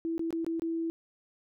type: tone with dropouts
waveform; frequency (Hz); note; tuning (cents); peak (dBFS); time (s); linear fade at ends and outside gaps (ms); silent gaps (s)
sine; 329.6; E4; 0; -29; 0.05-0.9; 0; 0.18-0.194 / 0.306-0.327 / 0.446-0.465 / 0.596-0.62
effects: none